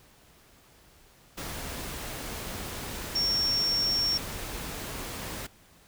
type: tone in noise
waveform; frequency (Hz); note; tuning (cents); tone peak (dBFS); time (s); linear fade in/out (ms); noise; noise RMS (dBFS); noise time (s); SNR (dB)
sine; 5500; F8; -27; -24; 3.15-4.18; 10; pink; -37; 1.37-5.47; +10
effects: pink hiss -58 dBFS RMS until 5.87 s